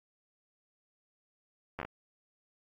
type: slowing click train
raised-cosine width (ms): 0.5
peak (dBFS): -22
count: 5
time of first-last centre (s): 1.79-1.85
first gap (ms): 11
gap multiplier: 1.21
effects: AAC 48 kbps